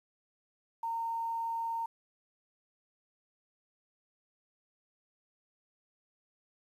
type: tone with quantisation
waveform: sine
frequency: 917 Hz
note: A#5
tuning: 29 cents flat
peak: -32 dBFS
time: 0.83-1.86 s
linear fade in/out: 5 ms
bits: 10
effects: resampled to 32000 Hz